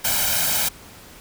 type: noise with comb filter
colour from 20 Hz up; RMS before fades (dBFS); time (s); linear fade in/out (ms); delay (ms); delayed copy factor
white; -21; 0.04-0.69; 10; 1.3; +0.7
effects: pink hiss -44 dBFS RMS until 1.2 s